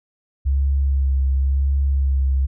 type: tone with vibrato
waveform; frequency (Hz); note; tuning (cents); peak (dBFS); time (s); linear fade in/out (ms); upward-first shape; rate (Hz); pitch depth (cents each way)
sine; 68; C#2; -33; -15; 0.45-2.47; 20; sine; 0.94; 26
effects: none

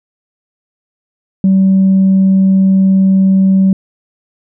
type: tone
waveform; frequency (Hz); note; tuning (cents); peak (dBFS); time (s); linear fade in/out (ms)
sine; 191.5; G3; -40; -4; 1.44-3.73; 2
effects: tanh soft clip ceiling -3 dBFS

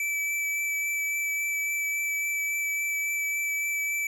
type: tone with vibrato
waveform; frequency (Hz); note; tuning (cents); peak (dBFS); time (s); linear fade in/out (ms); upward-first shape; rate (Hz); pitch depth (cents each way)
square; 2311; D7; -28; -27; 0-4.07; 2; triangle; 3.6; 12
effects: none

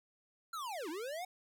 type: linear two-way sweep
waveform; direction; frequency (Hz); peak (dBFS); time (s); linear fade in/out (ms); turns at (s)
square; down then up; 1396.9 to 290.4 to 757; -40; 0.53-1.25; 5; 0.89
effects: none

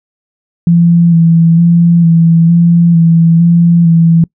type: tone with vibrato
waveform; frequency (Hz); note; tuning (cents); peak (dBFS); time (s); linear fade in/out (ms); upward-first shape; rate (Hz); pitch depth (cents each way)
sine; 168.1; E3; +34; -3; 0.67-4.24; 2; square; 1.1; 23
effects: noise-tail reverb RT60 0.1 s tail -25 dB re dry

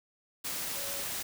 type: tone in noise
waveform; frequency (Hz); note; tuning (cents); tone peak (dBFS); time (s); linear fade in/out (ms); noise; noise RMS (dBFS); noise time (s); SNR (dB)
sine; 558; C#5; +11; -45; 0.75-1.04; 10; white; -36; 0.44-1.23; -12
effects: none

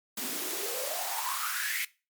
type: noise with high-pass filter sweep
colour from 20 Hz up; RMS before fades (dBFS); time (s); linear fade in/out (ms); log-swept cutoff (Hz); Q
white; -33; 0.17-1.85; 5; 220 to 2200; 7.9
effects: noise-tail reverb RT60 0.3 s tail -20 dB re dry + MP3 96 kbps

